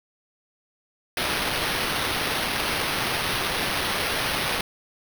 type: noise with sample-and-hold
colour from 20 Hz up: white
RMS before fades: -26 dBFS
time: 1.17-4.61 s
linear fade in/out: 2 ms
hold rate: 7350 Hz
effects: none